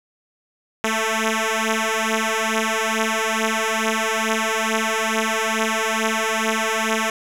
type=beating tone pair; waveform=5% pulse; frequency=220 / 222.3 Hz; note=A3 / A3; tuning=0 / +18 cents; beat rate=2.3 Hz; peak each=-11 dBFS; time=0.84-7.1 s; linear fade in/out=2 ms; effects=low-pass 11000 Hz 12 dB/octave + 7-bit